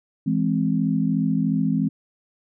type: chord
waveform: sine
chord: E augmented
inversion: none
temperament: equal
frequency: 164.81 / 207.7 / 261.6 Hz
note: E3 / G#3 / B#3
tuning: 0 / 0 / 0 cents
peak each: -23 dBFS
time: 0.26-1.89 s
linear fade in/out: 10 ms
effects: none